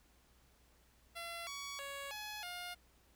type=tone with pitch steps; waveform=10% pulse; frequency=680 / 1125 / 558 / 845 / 710 Hz; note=F5 / C#6 / C#5 / G#5 / F5; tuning=-46 / +25 / +11 / +30 / +28 cents; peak=-35 dBFS; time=1.15-2.75 s; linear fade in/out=20 ms; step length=320 ms; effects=added 60 Hz sine -69 dBFS peak until 3.15 s + pink hiss -70 dBFS RMS until 3.15 s